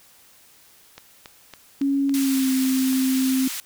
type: click train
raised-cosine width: 0.2 ms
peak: -21 dBFS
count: 8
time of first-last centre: 0.98-2.93 s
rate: 3.59 Hz
type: tone with pitch glide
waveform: sine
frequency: 277.2 to 262.2 Hz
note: C#4 to C4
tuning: 0 to +4 cents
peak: -18 dBFS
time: 1.81-3.48 s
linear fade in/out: 5 ms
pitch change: -96 cents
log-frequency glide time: 2.09-2.51 s
type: band-pass noise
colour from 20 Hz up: white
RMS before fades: -31 dBFS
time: 2.14-3.6 s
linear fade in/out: 0 ms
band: 1400 to 16000 Hz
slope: 12 dB/octave
effects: white hiss -53 dBFS RMS until 3.65 s